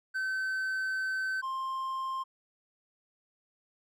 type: tone pair in turn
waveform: triangle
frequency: 1534 / 1055.6 Hz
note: G6 / C6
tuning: -38 / +15 cents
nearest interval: tritone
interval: 647 cents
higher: first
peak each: -28 / -30 dBFS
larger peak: first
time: 0.14-1.42 / 1.42-2.24 s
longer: first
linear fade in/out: 20 ms
effects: none